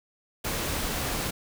pink noise, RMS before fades -30 dBFS, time 0.44-1.31 s, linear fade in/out 10 ms, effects none

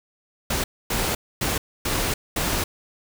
pink noise bursts at uneven times, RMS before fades -24 dBFS, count 5, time 0.5-0.64 / 0.9-1.15 / 1.41-1.58 / 1.85-2.14 / 2.36-2.64 s, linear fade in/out 5 ms, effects none

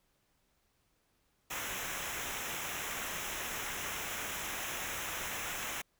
pink noise with comb filter, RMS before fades -39 dBFS, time 1.5-5.82 s, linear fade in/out 10 ms, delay 0.22 ms, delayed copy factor -0.75, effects pink hiss -75 dBFS RMS until 5.99 s

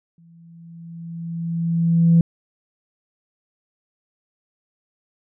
sine tone with exponential growth, 167.3 Hz, E3, 26 cents sharp, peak -8 dBFS, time 0.18-2.21 s, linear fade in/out 2 ms, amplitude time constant 440 ms, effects tanh soft clip ceiling -6 dBFS

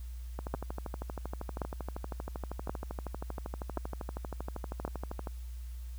two click trains, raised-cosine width 1 ms, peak -19 / -24 dBFS, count 5 / 63, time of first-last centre 0.54-4.85 / 0.39-5.272 s, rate 0.928 / 12.7 Hz, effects added 60 Hz sine -39 dBFS peak until 5.98 s + white hiss -61 dBFS RMS until 5.98 s

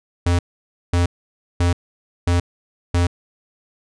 square tone bursts, 87.31 Hz, F2, in tune, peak -15 dBFS, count 5, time 0.26-3.07 s, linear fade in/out 5 ms, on 130 ms, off 540 ms, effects resampled to 22050 Hz

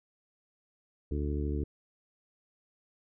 harmonic tone, 72.9 Hz, D2, 12 cents flat, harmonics 1 / 2 / 3 / 4 / 5 / 6, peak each -31 / -39 / -42 / -38 / -40 / -42 dBFS, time 1.11-1.64 s, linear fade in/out 5 ms, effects none

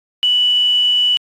sine tone with quantisation, 2960 Hz, F#7, in tune, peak -11 dBFS, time 0.23-1.17 s, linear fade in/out 0 ms, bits 6, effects AAC 32 kbps

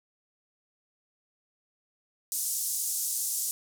pink band-pass noise, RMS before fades -31 dBFS, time 2.32-3.51 s, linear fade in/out 0 ms, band 6500 to 14000 Hz, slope 24 dB/octave, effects none

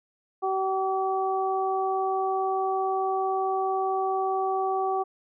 harmonic tone, 382.2 Hz, G4, 44 cents flat, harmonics 1 / 2 / 3, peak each -28 / -26 / -32 dBFS, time 0.42-5.04 s, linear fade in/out 20 ms, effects none

